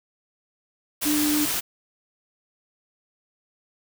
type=tone in noise; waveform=sine; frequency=298.5 Hz; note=D4; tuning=28 cents sharp; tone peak=-21 dBFS; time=1.05-1.46 s; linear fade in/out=20 ms; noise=white; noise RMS=-26 dBFS; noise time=1.01-1.61 s; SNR=+2 dB; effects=none